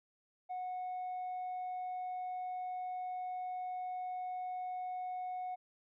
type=tone with tanh clipping; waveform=triangle; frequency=733 Hz; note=F#5; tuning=16 cents flat; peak=-38 dBFS; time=0.49-5.56 s; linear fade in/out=20 ms; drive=6 dB; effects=none